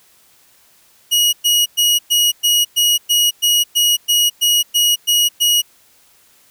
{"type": "tone bursts", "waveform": "sawtooth", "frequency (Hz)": 2900, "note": "F#7", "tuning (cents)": -35, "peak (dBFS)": -8, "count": 14, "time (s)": [1.11, 5.62], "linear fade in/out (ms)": 20, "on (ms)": 220, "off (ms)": 110, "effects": ["white hiss -52 dBFS RMS until 6.5 s"]}